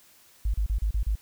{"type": "tone bursts", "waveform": "sine", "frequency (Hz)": 51.91, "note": "G#1", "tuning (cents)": 0, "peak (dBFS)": -22, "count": 6, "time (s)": [0.45, 1.155], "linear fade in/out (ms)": 5, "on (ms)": 90, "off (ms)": 33, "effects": ["white hiss -57 dBFS RMS until 1.21 s"]}